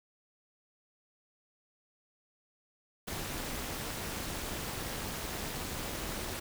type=noise with amplitude modulation; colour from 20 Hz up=pink; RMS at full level=-35 dBFS; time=3.07-6.4 s; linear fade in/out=10 ms; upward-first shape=sine; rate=277 Hz; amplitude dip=75%; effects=none